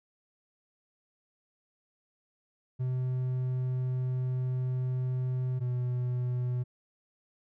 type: tone pair in turn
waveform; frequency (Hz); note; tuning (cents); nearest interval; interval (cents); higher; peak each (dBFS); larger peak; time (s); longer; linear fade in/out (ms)
triangle; 127.6 / 124.18; C3 / B2; -43 / +10; unison; 47; first; -26; neither; 2.79-5.6 / 5.6-6.64; first; 20
effects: none